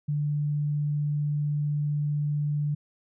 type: tone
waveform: sine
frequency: 147.4 Hz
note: D3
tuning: 7 cents sharp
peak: -24 dBFS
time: 0.08-2.75 s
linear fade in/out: 10 ms
effects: none